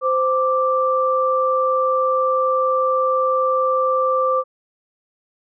sine tone pair together, 518.9 / 1174.7 Hz, C5 / D6, -14 / 0 cents, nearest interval octave + major second, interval 1414 cents, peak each -18 dBFS, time 0.01-4.44 s, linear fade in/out 50 ms, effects none

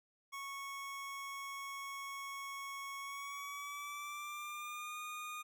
25% pulse tone with pitch glide, 1104 to 1225 Hz, C#6 to D#6, -7 to -27 cents, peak -39 dBFS, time 0.32-5.43 s, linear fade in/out 20 ms, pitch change +180 cents, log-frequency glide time 2.99-4.99 s, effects none

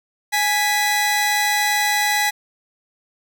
sawtooth tone pair together, 830.6 / 1975.5 Hz, G#5 / B6, 0 / 0 cents, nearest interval octave + minor third, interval 1500 cents, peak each -16 dBFS, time 0.32-2.31 s, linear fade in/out 20 ms, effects none

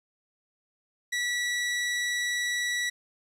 sawtooth tone, 1946 Hz, B6, 26 cents flat, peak -23 dBFS, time 1.12-2.9 s, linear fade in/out 10 ms, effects low-pass 9000 Hz 12 dB/octave + 10-bit

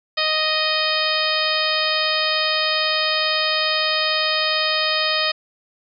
harmonic tone, 622.3 Hz, D#5, in tune, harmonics 1 / 2 / 3 / 4 / 5 / 6 / 7 / 8, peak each -26 / -26 / -26 / -26 / -26 / -26 / -26 / -26 dBFS, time 0.17-5.32 s, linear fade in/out 10 ms, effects none

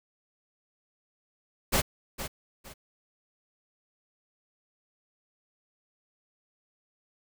pink noise with echo, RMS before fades -24 dBFS, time 1.72-1.82 s, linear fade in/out 20 ms, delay 460 ms, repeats 2, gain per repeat -11 dB, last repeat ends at 2.74 s, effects none

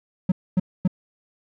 triangle tone bursts, 183.9 Hz, F#3, 10 cents flat, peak -13 dBFS, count 3, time 0.29-0.877 s, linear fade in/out 5 ms, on 29 ms, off 250 ms, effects none

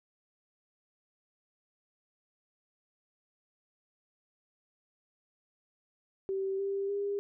sine tone with pitch steps, 386.6 / 394.7 / 403 Hz, G4 / G4 / G4, -24 / +12 / +48 cents, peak -30 dBFS, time 6.29-7.19 s, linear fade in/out 0 ms, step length 300 ms, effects none

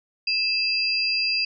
sine tone pair together, 2620 / 4800 Hz, E7 / D8, -11 / +37 cents, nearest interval minor seventh, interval 1048 cents, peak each -24 / -23 dBFS, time 0.27-1.45 s, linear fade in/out 5 ms, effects none

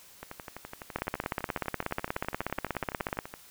two click trains, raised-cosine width 0.5 ms, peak -24 / -14 dBFS, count 38 / 38, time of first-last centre 0.23-3.339 / 0.96-3.189 s, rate 11.9 / 16.6 Hz, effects white hiss -54 dBFS RMS until 3.5 s

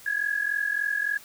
sine tone pair together, 1650.5 / 1694 Hz, G#6 / G#6, -11 / +34 cents, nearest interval unison, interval 45 cents, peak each -27 dBFS, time 0.06-1.18 s, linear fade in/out 5 ms, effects white hiss -49 dBFS RMS until 1.24 s

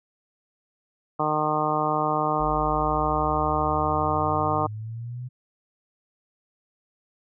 harmonic tone, 152.7 Hz, D#3, 32 cents flat, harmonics 1 / 2 / 3 / 4 / 5 / 6 / 7 / 8, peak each -32 / -31 / -31 / -30 / -27 / -31 / -28 / -29 dBFS, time 1.19-4.67 s, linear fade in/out 10 ms
sine exponential sweep, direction up, 51.91 to 127 Hz, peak -31 dBFS, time 2.39-5.29 s, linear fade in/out 20 ms
effects none

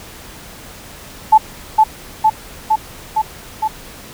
sine tone with echo, 870 Hz, A5, 20 cents flat, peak -3 dBFS, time 1.32-1.38 s, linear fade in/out 10 ms, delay 460 ms, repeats 5, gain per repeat -2 dB, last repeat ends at 3.68 s, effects pink hiss -36 dBFS RMS until 4.13 s

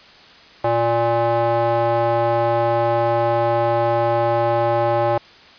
square tone with band-pass filter, 117.1 Hz, A#2, 8 cents sharp, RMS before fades -18 dBFS, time 0.64-5.18 s, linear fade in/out 5 ms, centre 710 Hz, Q 2.8, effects white hiss -45 dBFS RMS until 5.58 s + resampled to 11025 Hz

